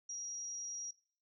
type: tone with amplitude modulation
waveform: sine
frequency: 5710 Hz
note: F8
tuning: 37 cents sharp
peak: -39 dBFS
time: 0.09-0.91 s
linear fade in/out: 5 ms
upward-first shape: sine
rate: 198 Hz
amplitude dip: 40%
effects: noise-tail reverb RT60 0.5 s tail -19 dB re dry